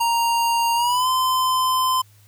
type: tone with pitch glide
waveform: square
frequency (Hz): 932.3 to 1028.5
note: A#5 to C6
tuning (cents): 0 to -30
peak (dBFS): -18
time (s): 0-2.02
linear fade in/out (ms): 10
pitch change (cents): +170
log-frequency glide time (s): 0.75-1.08
effects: added 103 Hz sine -50 dBFS peak until 2.27 s + white hiss -57 dBFS RMS until 2.27 s

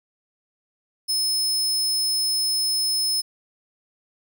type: tone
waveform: sawtooth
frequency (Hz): 5200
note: E8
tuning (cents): -24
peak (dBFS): -18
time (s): 1.08-3.22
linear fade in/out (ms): 20
effects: none

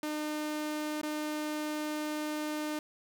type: tone with dropouts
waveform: sawtooth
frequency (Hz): 303.2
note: D#4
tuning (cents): -45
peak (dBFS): -29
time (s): 0.03-2.79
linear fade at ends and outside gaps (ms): 2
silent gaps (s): 1.015-1.031
effects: none

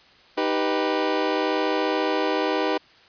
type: chord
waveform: 25% pulse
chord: Eb augmented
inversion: none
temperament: equal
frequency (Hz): 311.1 / 392 / 493.9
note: Eb4 / G4 / B4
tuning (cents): 0 / 0 / 0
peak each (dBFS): -22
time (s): 0.37-2.78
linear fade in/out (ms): 10
effects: white hiss -53 dBFS RMS until 3.08 s + resampled to 11025 Hz

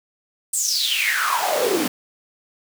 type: noise with high-pass filter sweep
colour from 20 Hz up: pink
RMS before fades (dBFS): -21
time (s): 0.53-1.88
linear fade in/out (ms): 5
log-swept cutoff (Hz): 8500 to 250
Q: 8.6
effects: none

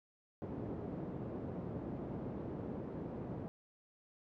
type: band-pass noise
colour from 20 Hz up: pink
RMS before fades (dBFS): -43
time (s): 0.42-3.48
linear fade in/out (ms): 0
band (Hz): 130 to 450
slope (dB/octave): 12
effects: none

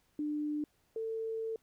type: tone pair in turn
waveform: sine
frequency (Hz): 298.5 / 447.2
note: D4 / A4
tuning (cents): +28 / +28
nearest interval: perfect fifth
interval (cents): 700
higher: second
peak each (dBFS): -32 / -34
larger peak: first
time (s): 0.19-0.64 / 0.96-1.56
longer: second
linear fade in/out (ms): 2
effects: pink hiss -73 dBFS RMS until 1.62 s

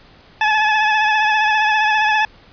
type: tone with vibrato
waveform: 20% pulse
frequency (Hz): 857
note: A5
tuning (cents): -46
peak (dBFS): -8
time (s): 0.41-2.25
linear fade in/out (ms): 2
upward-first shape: triangle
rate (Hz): 15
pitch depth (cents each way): 44
effects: pink hiss -47 dBFS RMS until 2.52 s + resampled to 11025 Hz

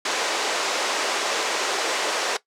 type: band-pass noise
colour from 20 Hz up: pink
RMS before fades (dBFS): -25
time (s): 0.05-2.37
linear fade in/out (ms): 5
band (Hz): 400 to 7400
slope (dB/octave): 24
effects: noise-tail reverb RT60 0.1 s tail -17 dB re dry

